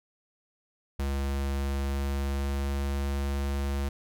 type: tone with pitch glide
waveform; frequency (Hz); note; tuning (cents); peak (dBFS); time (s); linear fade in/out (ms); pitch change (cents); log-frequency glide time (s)
square; 69.1 to 69.62; C#2 to C#2; -5 to +8; -28; 0.99-3.89; 5; +13; 1.73-3.1
effects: none